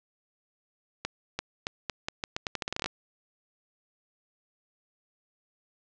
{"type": "accelerating click train", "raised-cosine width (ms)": 0.2, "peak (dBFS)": -13, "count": 17, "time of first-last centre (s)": [1.05, 2.86], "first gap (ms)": 340, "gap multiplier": 0.82, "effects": ["low-pass 7000 Hz 12 dB/octave"]}